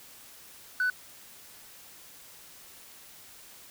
sine tone, 1494 Hz, F#6, 16 cents sharp, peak -22 dBFS, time 0.8-0.9 s, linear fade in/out 2 ms, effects tanh soft clip ceiling -22 dBFS + white hiss -51 dBFS RMS until 3.7 s

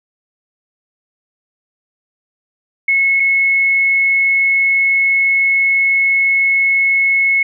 sine tone pair in turn, 2187 / 2187 Hz, C#7 / C#7, -24 / -24 cents, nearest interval unison, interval 0 cents, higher neither, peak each -10 dBFS, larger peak neither, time 2.88-3.2 / 3.2-7.43 s, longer second, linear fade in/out 5 ms, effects none

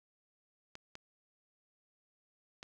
clicks, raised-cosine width 0.2 ms, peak -29 dBFS, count 3, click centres 0.754 / 0.954 / 2.629 s, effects none

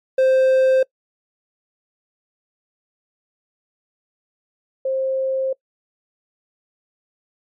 triangle / sine tone pair in turn, 523.3 / 529.4 Hz, C5 / C5, 0 / +20 cents, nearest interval unison, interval 20 cents, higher second, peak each -10 / -18 dBFS, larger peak first, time 0.18-0.83 / 4.85-5.53 s, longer second, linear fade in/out 5 ms, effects noise-tail reverb RT60 0.1 s tail -24 dB re dry + MP3 64 kbps

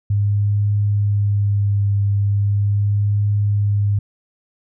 sine tone with vibrato, 101.8 Hz, G#2, 34 cents flat, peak -14 dBFS, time 0.1-3.99 s, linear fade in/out 5 ms, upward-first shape triangle, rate 0.39 Hz, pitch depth 21 cents each way, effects none

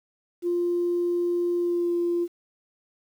sine tone with pitch glide, 349.2 to 345.8 Hz, F4 to F4, 0 to -17 cents, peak -21 dBFS, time 0.42-2.28 s, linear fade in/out 50 ms, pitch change -17 cents, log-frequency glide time 1.56-1.96 s, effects tanh soft clip ceiling -17 dBFS + 9-bit

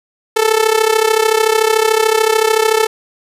sawtooth tone with amplitude modulation, 440 Hz, A4, in tune, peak -3 dBFS, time 0.36-2.87 s, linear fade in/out 10 ms, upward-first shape sine, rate 33.6 Hz, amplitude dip 80%, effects resampled to 32000 Hz + 7-bit

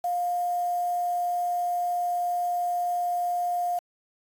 sine tone with quantisation, 707 Hz, F5, 21 cents sharp, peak -24 dBFS, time 0.04-3.79 s, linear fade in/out 5 ms, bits 7, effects AAC 64 kbps

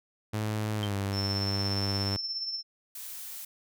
sawtooth tone with pitch glide, 107.3 to 98.96 Hz, A2 to G2, -43 to +17 cents, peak -25 dBFS, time 0.33-2.17 s, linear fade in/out 10 ms, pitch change -140 cents, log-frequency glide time 0.76-0.96 s
sine tone with exponential decay, 3136 Hz, G7, in tune, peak -30 dBFS, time 0.83-0.95 s, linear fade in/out 0 ms, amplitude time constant 24 ms
sine tone with tremolo, 5350 Hz, E8, 25 cents sharp, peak -29 dBFS, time 1.12-2.63 s, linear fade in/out 50 ms, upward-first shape triangle, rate 17 Hz, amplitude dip 55%
blue noise, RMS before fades -41 dBFS, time 2.95-3.45 s, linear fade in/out 5 ms
effects none

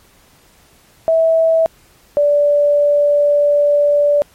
sine tone pair in turn, 651 / 582 Hz, E5 / D5, -22 / -16 cents, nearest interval major second, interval 194 cents, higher first, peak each -9 dBFS, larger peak neither, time 1.08-1.66 / 2.17-4.22 s, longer second, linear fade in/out 0 ms, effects pink hiss -50 dBFS RMS until 4.34 s + MP3 64 kbps

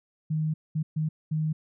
sine tone bursts at uneven times, 155.8 Hz, D#3, 3 cents sharp, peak -24 dBFS, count 4, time 0.3-0.54 / 0.75-0.83 / 0.96-1.09 / 1.31-1.53 s, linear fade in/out 10 ms, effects none

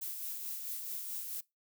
violet noise with tremolo, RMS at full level -39 dBFS, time 0.01-1.41 s, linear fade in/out 10 ms, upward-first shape sine, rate 4.6 Hz, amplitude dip 35%, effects noise-tail reverb RT60 0.2 s tail -22 dB re dry

